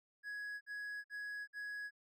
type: tone bursts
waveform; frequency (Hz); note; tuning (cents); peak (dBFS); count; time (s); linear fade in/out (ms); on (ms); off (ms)
triangle; 1671; G#6; +10; -40; 4; 0.23-1.909; 50; 380; 53
effects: none